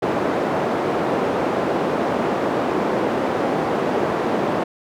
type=band-pass noise; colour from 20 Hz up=white; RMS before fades=-21 dBFS; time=0.02-4.64 s; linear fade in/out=10 ms; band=210 to 640 Hz; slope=12 dB/octave; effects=none